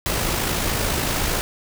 pink noise with amplitude modulation, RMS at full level -21 dBFS, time 0.06-1.41 s, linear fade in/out 0 ms, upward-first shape sine, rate 53.6 Hz, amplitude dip 35%, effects none

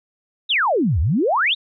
sine exponential two-way sweep, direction down then up, 3951 to 69.3 to 3951 Hz, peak -15 dBFS, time 0.49-1.55 s, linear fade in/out 20 ms, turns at 1 s, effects none

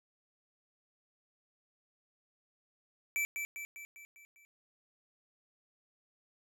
square tone with echo, 2324 Hz, D7, 19 cents flat, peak -31 dBFS, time 3.16-3.25 s, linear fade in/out 0 ms, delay 200 ms, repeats 6, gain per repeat -5 dB, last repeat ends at 4.45 s, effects none

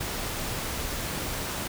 pink noise, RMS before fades -32 dBFS, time 0-1.68 s, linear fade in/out 10 ms, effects none

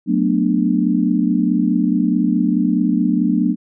sine chord, B minor seventh, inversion second, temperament just, 185.21 / 222.2 / 246.9 / 296.3 Hz, F#3 / A3 / B3 / D4, +2 / +17 / 0 / +15 cents, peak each -19 dBFS, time 0.06-3.56 s, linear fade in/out 50 ms, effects none

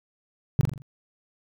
sine tone with echo, 135.2 Hz, C#3, 43 cents flat, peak -11 dBFS, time 0.59-0.61 s, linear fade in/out 0 ms, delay 42 ms, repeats 5, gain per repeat -6 dB, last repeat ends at 0.82 s, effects tanh soft clip ceiling -10 dBFS

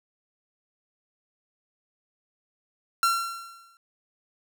45% pulse tone with exponential decay, 1364 Hz, F6, 41 cents flat, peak -18 dBFS, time 3.03-3.77 s, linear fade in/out 1 ms, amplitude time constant 160 ms, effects none

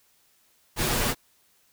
pink noise with comb filter, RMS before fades -25 dBFS, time 0.76-1.15 s, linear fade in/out 50 ms, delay 8.3 ms, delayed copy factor +0.6, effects white hiss -64 dBFS RMS until 1.72 s

